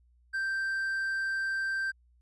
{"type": "tone", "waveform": "triangle", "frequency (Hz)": 1568, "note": "G6", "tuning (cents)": 0, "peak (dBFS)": -27, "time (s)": [0.33, 1.92], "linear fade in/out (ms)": 20, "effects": ["added 60 Hz sine -61 dBFS peak until 2.21 s", "resampled to 24000 Hz"]}